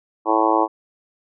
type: harmonic tone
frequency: 110 Hz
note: A2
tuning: in tune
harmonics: 3 / 4 / 5 / 6 / 7 / 8 / 9 / 10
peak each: -21 / -25 / -24 / -26 / -23 / -21 / -22 / -24 dBFS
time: 0.25-0.68 s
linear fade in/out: 50 ms
effects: none